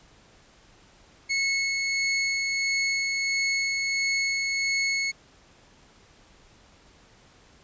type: tone with tremolo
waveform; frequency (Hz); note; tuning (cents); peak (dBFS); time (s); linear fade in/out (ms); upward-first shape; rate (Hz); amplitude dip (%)
sawtooth; 2192; C#7; -20; -19; 1.29-5.12; 20; sine; 1.5; 25
effects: pink hiss -56 dBFS RMS until 7.63 s + resampled to 16000 Hz